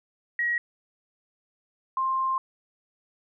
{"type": "tone pair in turn", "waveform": "sine", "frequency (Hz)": [1903, 1054.5], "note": ["A#6", "C6"], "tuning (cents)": [35, 13], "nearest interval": "minor seventh", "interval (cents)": 1022, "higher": "first", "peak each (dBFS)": -23, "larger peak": "neither", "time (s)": [[0.39, 0.58], [1.97, 2.38]], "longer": "second", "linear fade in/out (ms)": 2, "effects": []}